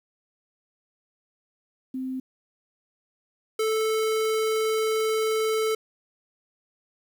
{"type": "tone pair in turn", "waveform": ["sine", "square"], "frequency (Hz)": [260, 438.7], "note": ["C4", "A4"], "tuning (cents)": [-11, -5], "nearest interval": "major sixth", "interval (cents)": 906, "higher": "second", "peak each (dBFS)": [-28, -23], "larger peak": "second", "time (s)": [[1.94, 2.2], [3.59, 5.75]], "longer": "second", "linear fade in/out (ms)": 5, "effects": ["10-bit"]}